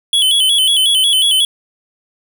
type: tone with vibrato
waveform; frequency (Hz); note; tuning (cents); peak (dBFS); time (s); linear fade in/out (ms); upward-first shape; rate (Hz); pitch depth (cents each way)
square; 3200; G7; +35; -10; 0.13-1.45; 2; square; 5.5; 83
effects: none